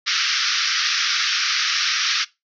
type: band-pass noise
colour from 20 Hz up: white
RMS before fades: -21 dBFS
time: 0.06-2.25 s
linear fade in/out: 20 ms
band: 1200 to 5900 Hz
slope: 96 dB/octave
effects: noise-tail reverb RT60 0.2 s tail -19 dB re dry